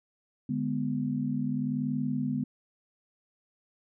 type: chord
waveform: sine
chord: G# diminished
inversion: second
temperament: equal with one note detuned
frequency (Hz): 146.83 / 207.7 / 248.4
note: D3 / G#3 / B3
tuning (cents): 0 / 0 / +10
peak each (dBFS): -33 / -33 / -30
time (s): 0.49-2.44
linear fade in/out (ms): 5
effects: none